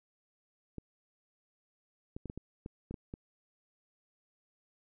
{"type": "clicks", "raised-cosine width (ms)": 3, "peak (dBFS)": -28, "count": 9, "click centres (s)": [0.783, 2.165, 2.257, 2.299, 2.376, 2.661, 2.91, 2.942, 3.139], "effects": []}